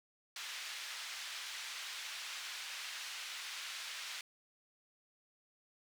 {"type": "band-pass noise", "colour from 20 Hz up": "white", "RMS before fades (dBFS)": -45, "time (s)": [0.36, 4.21], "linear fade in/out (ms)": 2, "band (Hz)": [1500, 4200], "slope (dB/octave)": 12, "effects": []}